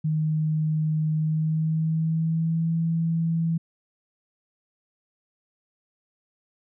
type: tone with pitch glide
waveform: sine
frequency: 155.56 to 164.71 Hz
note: D#3 to E3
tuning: 0 to -1 cents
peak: -21 dBFS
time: 0.04-3.58 s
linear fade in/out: 10 ms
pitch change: +99 cents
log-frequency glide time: 1.15-2.74 s
effects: none